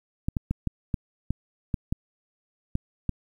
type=clicks; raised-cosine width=5 ms; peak=-13 dBFS; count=10; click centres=0.285 / 0.368 / 0.51 / 0.673 / 0.942 / 1.306 / 1.742 / 1.925 / 2.754 / 3.093 s; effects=9-bit